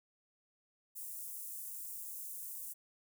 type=high-pass noise; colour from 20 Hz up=white; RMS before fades=-45 dBFS; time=0.95-2.74 s; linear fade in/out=20 ms; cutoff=8200 Hz; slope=24 dB/octave; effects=none